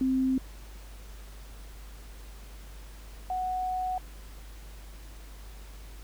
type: tone pair in turn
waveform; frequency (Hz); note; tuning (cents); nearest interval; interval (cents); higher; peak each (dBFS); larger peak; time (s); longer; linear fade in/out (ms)
sine; 261.6 / 739.9; C4 / F#5; 0 / 0; octave + tritone; 1800; second; -23 / -28; first; 0.01-0.38 / 3.3-3.98; second; 2
effects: added 50 Hz sine -43 dBFS peak until 6.03 s + pink hiss -53 dBFS RMS until 6.03 s